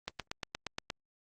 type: click train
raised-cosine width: 0.2 ms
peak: -18 dBFS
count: 8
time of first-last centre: 0.08-0.902 s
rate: 8.52 Hz
effects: Opus 24 kbps